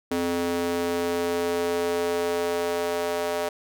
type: tone with high-pass filter sweep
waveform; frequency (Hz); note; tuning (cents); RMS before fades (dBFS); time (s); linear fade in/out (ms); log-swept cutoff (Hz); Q
square; 86.3; F2; -20; -26; 0.11-3.49; 5; 320 to 530; 2.9
effects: none